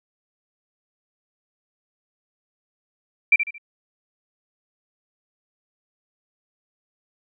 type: tone with echo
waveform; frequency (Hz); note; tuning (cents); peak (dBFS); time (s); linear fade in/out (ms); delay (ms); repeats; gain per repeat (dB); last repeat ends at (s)
sine; 2349; D7; 0; -10; 3.32-3.36; 5; 74; 3; -9; 3.582
effects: none